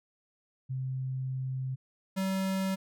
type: tone pair in turn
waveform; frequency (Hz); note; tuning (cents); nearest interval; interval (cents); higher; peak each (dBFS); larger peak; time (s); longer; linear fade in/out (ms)
sine / square; 130.81 / 191.16; C3 / G3; 0 / -43; perfect fifth; 657; second; -31 / -29; second; 0.69-1.76 / 2.16-2.76; first; 20
effects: none